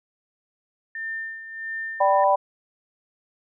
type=tone with tremolo; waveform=sine; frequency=1800 Hz; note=A6; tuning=39 cents sharp; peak=-27 dBFS; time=0.95-2.24 s; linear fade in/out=2 ms; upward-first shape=sine; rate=1.5 Hz; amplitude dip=65%
type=chord; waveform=sine; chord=G major; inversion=second; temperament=equal with one note detuned; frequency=587.3 / 776.8 / 987.8 Hz; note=D5 / G5 / B5; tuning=0 / -16 / 0 cents; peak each=-20 dBFS; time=2-2.36 s; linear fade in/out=10 ms
effects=none